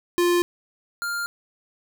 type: tone pair in turn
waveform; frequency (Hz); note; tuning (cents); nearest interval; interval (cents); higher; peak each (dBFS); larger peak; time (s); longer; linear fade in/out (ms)
square; 350 / 1400; F4 / F6; +4 / +4; 2 octaves; 2400; second; -18 / -26; first; 0.18-0.42 / 1.02-1.26; neither; 0
effects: none